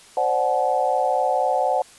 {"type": "chord", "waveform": "sine", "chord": "D dominant seventh", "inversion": "third", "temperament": "equal with one note detuned", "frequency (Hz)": [523.3, 587.3, 740, 859.4], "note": ["C5", "D5", "F#5", "A5"], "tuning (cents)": [0, 0, 0, -41], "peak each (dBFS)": [-24, -25, -21, -25], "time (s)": [0.17, 1.82], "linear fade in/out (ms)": 2, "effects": ["white hiss -48 dBFS RMS until 1.98 s", "resampled to 24000 Hz"]}